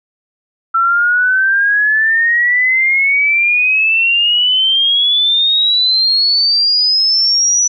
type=exponential sweep; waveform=sine; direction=up; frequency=1336 to 5950 Hz; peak=-9 dBFS; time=0.74-7.68 s; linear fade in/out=10 ms; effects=none